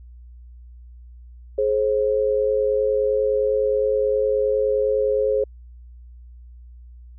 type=tone pair together; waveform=sine; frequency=423.3 / 533 Hz; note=G#4 / C5; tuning=+33 / +32 cents; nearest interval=major third; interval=399 cents; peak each=-20 dBFS; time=1.58-5.44 s; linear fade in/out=5 ms; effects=added 60 Hz sine -40 dBFS peak until 7.18 s